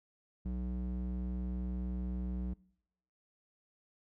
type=tone with band-pass filter; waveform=square; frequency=61.74 Hz; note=B1; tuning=in tune; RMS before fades=-37 dBFS; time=0.45-2.54 s; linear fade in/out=10 ms; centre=130 Hz; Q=4.3; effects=noise-tail reverb RT60 0.8 s tail -24 dB re dry